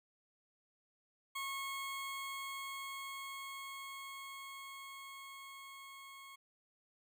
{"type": "tone with level ramp", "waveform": "20% pulse", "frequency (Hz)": 1092, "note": "C#6", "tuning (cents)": -26, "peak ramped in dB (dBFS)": [-34, -47], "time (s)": [1.35, 6.36], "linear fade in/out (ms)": 10, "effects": []}